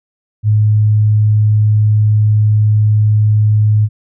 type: tone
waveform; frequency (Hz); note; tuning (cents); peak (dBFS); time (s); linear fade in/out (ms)
sine; 106.5; G#2; +44; -7; 0.43-3.89; 50
effects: none